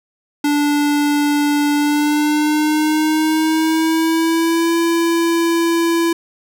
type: tone with pitch glide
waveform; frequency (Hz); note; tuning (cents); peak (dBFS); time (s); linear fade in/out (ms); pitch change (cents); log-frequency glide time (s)
square; 291.9 to 335.3; D4 to E4; -10 to +30; -14; 0.44-6.13; 5; +240; 1.74-4.77
effects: none